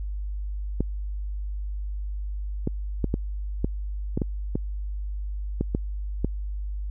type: clicks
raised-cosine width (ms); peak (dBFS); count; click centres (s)
3; -11; 11; 0.806 / 2.674 / 3.043 / 3.141 / 3.645 / 4.175 / 4.218 / 4.555 / 5.61 / 5.749 / 6.246
effects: added 50 Hz sine -28 dBFS peak until 6.9 s